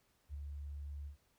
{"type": "tone with ADSR envelope", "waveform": "sine", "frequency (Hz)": 71.9, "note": "D2", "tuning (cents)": -36, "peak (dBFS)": -39, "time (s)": [0.29, 1.17], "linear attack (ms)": 52, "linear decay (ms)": 6, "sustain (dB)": -3, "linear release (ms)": 110, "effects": ["pink hiss -75 dBFS RMS until 1.38 s"]}